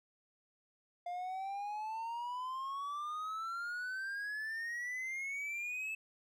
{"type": "exponential sweep", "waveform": "triangle", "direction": "up", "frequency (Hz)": [698.5, 2629], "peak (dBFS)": -36, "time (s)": [1.06, 5.95], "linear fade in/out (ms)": 5, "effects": []}